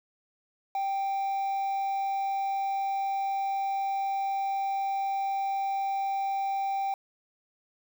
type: tone with quantisation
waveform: triangle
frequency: 784 Hz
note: G5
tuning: in tune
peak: -25 dBFS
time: 0.75-6.94 s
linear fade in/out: 2 ms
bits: 8
effects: none